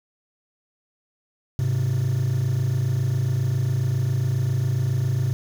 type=tone pair together; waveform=triangle; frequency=103.83 / 131.17 Hz; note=G#2 / C3; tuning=0 / +5 cents; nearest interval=major third; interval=405 cents; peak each=-21 / -18 dBFS; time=1.59-5.33 s; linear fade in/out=0 ms; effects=tanh soft clip ceiling -15 dBFS + 7-bit